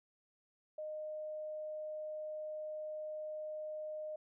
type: tone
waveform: sine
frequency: 615 Hz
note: D#5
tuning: 20 cents flat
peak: -40 dBFS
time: 0.78-4.16 s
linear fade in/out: 5 ms
effects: none